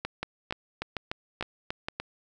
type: two click trains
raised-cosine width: 0.3 ms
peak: -15 / -15 dBFS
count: 5 / 7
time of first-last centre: 0.05-1.885 / 0.23-2 s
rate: 2.18 / 3.39 Hz
effects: none